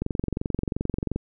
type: click train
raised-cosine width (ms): 3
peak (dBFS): -13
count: 27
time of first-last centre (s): 0.02-1.16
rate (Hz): 22.8
effects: none